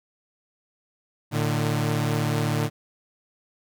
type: tone pair together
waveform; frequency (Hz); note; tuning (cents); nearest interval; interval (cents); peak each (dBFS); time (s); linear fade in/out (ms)
sawtooth; 113.4 / 149.8; A#2 / D3; -47 / +35; perfect fourth; 482; -21; 1.31-2.7; 50
effects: none